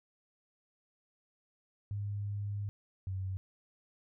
sine tone pair in turn, 102 / 94.87 Hz, G#2 / F#2, -31 / +44 cents, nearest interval minor second, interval 125 cents, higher first, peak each -34 / -34 dBFS, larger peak neither, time 1.91-2.69 / 3.07-3.37 s, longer first, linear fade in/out 0 ms, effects none

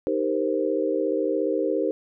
sine chord, C minor seventh, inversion first, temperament equal, 311.1 / 392 / 466.2 / 523.3 Hz, Eb4 / G4 / Bb4 / C5, 0 / 0 / 0 / 0 cents, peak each -27 dBFS, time 0.07-1.91 s, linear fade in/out 0 ms, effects none

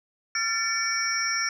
sine tone cluster, 1373 / 1769 / 2259 / 5390 / 5640 Hz, F6 / A6 / C#7 / E8 / F8, -30 / +9 / +32 / +38 / +16 cents, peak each -30 dBFS, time 0.35-1.49 s, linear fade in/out 2 ms, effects tanh soft clip ceiling -14 dBFS

